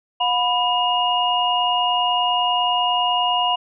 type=tone cluster; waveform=sine; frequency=720 / 990 / 2853 Hz; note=F#5 / B5 / F7; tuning=-47 / +4 / +36 cents; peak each=-21 dBFS; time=0.2-3.56 s; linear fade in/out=10 ms; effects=none